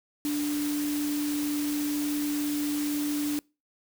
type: tone in noise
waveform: sine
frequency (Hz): 293.7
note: D4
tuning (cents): 0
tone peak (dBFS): -26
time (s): 0.25-3.39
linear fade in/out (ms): 0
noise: white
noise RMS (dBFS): -37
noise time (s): 0.25-3.39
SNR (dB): +8
effects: noise-tail reverb RT60 0.3 s tail -26 dB re dry